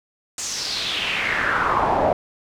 brown noise with band-pass filter sweep, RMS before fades -22 dBFS, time 0.38-2.13 s, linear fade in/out 2 ms, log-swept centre 7200 to 640 Hz, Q 3.8, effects none

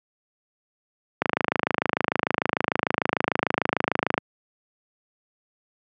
click train, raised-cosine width 0.5 ms, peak -4 dBFS, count 80, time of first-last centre 1.22-4.179 s, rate 26.7 Hz, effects high-pass 150 Hz 12 dB/octave

